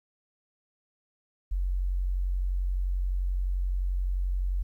sine tone, 45.76 Hz, F#1, 18 cents flat, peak -25 dBFS, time 1.51-4.63 s, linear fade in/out 10 ms, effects 11-bit

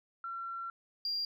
sine tone pair in turn, 1360 / 4773 Hz, F6 / D8, -46 / +27 cents, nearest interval octave + minor seventh, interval 2173 cents, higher second, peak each -37 / -31 dBFS, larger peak second, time 0.24-0.7 / 1.05-1.25 s, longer first, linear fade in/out 2 ms, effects tanh soft clip ceiling -27 dBFS

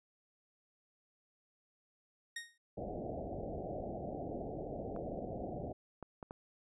sawtooth tone with exponential decay, 1863 Hz, A#6, 2 cents flat, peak -34 dBFS, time 2.36-2.58 s, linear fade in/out 5 ms, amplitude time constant 46 ms
white low-pass noise, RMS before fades -42 dBFS, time 2.77-5.73 s, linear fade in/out 10 ms, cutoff 750 Hz, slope 96 dB/octave
clicks, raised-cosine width 1 ms, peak -31 dBFS, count 4, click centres 4.963 / 6.027 / 6.228 / 6.309 s
effects resampled to 24000 Hz

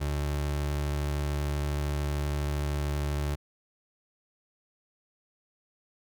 30% pulse tone, 72.9 Hz, D2, 12 cents flat, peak -25 dBFS, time 0-3.36 s, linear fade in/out 20 ms, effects none

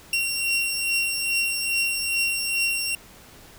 sawtooth beating tone pair, 2744 / 2746.4 Hz, F7 / F7, -31 / -30 cents, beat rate 2.4 Hz, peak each -26 / -20 dBFS, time 0.13-2.95 s, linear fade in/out 2 ms, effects pink hiss -48 dBFS RMS until 3.58 s

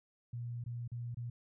sine tone with dropouts, 119.5 Hz, A#2, 43 cents sharp, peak -38 dBFS, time 0.33-1.3 s, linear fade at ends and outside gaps 5 ms, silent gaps 0.64-0.661 / 0.878-0.917 / 1.146-1.17 s, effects none

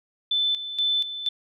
sine tone with tremolo, 3520 Hz, A7, in tune, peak -20 dBFS, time 0.31-1.29 s, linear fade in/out 5 ms, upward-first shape square, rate 2.1 Hz, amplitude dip 70%, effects none

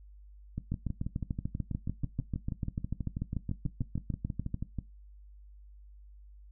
two click trains, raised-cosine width 5 ms, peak -20 / -22 dBFS, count 27 / 27, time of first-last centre 0.72-4.544 / 0.58-4.787 s, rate 6.8 / 6.18 Hz, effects noise-tail reverb RT60 0.2 s tail -17 dB re dry + added 50 Hz sine -50 dBFS peak until 6.51 s

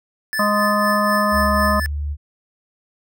square tone with tremolo, 1748 Hz, A6, 12 cents flat, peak -20 dBFS, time 0.33-1.86 s, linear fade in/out 0 ms, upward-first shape triangle, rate 4 Hz, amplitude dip 55%
harmonic tone, 207.7 Hz, G#3, in tune, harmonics 1 / 3 / 5 / 6, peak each -21 / -21 / -21 / -21 dBFS, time 0.39-1.8 s, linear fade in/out 5 ms
sine tone with pitch glide, 72 to 73.01 Hz, D2 to D2, -34 to -10 cents, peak -21 dBFS, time 1.31-2.17 s, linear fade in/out 50 ms, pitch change +24 cents, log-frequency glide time 1.48-1.7 s
effects none

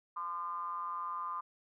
triangle ring-modulated tone, 89.7 Hz, F2, 47 cents sharp, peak -31 dBFS, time 0.16-1.41 s, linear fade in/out 10 ms, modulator 1120 Hz, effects none

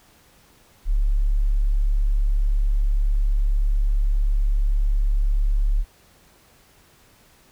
sine tone, 35.43 Hz, C#1, 39 cents sharp, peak -16 dBFS, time 0.85-5.85 s, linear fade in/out 50 ms, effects pink hiss -55 dBFS RMS until 7.51 s

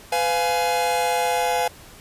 45% pulse chord, F diminished, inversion second, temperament just, 502.9 / 698.5 / 838.1 Hz, Cb5 / F5 / Ab5, +31 / 0 / +16 cents, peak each -25 / -24 / -23 dBFS, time 0.12-1.68 s, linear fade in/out 5 ms, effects pink hiss -45 dBFS RMS until 2 s + resampled to 32000 Hz

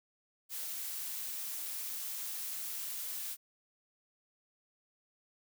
blue noise, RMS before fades -40 dBFS, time 0.49-3.37 s, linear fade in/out 50 ms, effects none

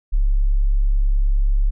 sine tone, 34.65 Hz, C#1, in tune, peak -13 dBFS, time 0.12-1.71 s, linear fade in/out 20 ms, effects none

